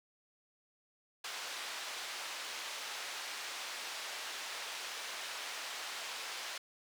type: band-pass noise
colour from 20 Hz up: white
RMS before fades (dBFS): -43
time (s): 1.24-6.58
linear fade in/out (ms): 5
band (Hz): 610 to 4600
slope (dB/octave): 12
effects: none